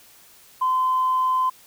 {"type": "tone", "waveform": "sine", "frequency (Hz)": 1028, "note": "C6", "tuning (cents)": -31, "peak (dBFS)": -17, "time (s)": [0.61, 1.5], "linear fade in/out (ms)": 10, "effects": ["tanh soft clip ceiling -13 dBFS", "white hiss -51 dBFS RMS until 1.66 s"]}